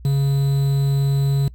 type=tone with quantisation; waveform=triangle; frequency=138.59 Hz; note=C#3; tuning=in tune; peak=-13 dBFS; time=0.05-1.48 s; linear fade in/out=2 ms; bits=6; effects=noise-tail reverb RT60 0.1 s tail -23 dB re dry + added 60 Hz sine -37 dBFS peak until 1.54 s